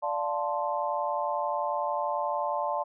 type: chord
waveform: sine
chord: D minor seventh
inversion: none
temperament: equal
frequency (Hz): 587.3 / 698.5 / 880 / 1046.5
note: D5 / F5 / A5 / C6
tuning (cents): 0 / 0 / 0 / 0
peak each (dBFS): -32 / -34 / -31 / -33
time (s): 0.02-2.84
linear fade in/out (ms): 20
effects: none